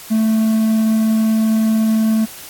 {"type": "tone", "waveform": "triangle", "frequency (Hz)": 220.4, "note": "A3", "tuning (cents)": 3, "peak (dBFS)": -10, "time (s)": [0.1, 2.26], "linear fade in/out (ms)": 20, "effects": ["white hiss -35 dBFS RMS until 2.49 s", "AAC 64 kbps"]}